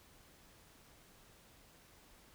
silence, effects pink hiss -63 dBFS RMS until 2.34 s

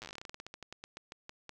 slowing click train, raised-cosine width 0.2 ms, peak -27 dBFS, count 25, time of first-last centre 0.02-1.493 s, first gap 8 ms, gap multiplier 1.15, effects none

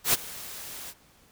white noise with ADSR envelope, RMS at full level -20 dBFS, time 0.04-0.94 s, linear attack 94 ms, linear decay 25 ms, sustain -20 dB, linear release 48 ms, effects pink hiss -59 dBFS RMS until 1.31 s

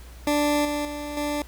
20% pulse tone with level steps, 293.7 Hz, D4, in tune, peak -15 / -20 / -26 / -20 dBFS, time 0.27-1.42 s, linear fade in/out 2 ms, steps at 0.65 / 0.85 / 1.17 s, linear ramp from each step 2 ms, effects added 60 Hz sine -41 dBFS peak until 1.47 s + pink hiss -50 dBFS RMS until 1.47 s

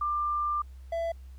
sine / triangle tone pair in turn, 1190 / 667.9 Hz, D6 / E5, +22 / +23 cents, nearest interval minor seventh, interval 999 cents, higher first, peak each -26 dBFS, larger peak neither, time 0.01-0.62 / 0.92-1.12 s, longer first, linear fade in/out 5 ms, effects added 65 Hz sine -43 dBFS peak until 1.38 s + pink hiss -66 dBFS RMS until 1.38 s

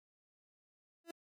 30% pulse tone with exponential growth, 335.7 Hz, E4, 32 cents sharp, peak -38 dBFS, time 1.04-1.11 s, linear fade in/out 5 ms, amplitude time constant 15 ms, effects MP3 96 kbps

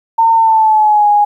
sine tone with pitch glide, 908 to 827.8 Hz, A#5 to G#5, -46 to -6 cents, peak -6 dBFS, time 0.18-1.25 s, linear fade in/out 10 ms, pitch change -160 cents, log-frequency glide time 0.35-1.08 s, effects 8-bit

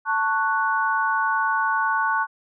sine chord, F# minor, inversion first, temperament just, 888 / 1110 / 1480 Hz, A5 / C#6 / F#6, +16 / +2 / 0 cents, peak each -24 / -24 / -23 dBFS, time 0.05-2.27 s, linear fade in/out 50 ms, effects none

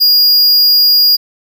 square tone, 4850 Hz, D#8, 45 cents flat, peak -6 dBFS, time 0-1.17 s, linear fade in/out 20 ms, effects none

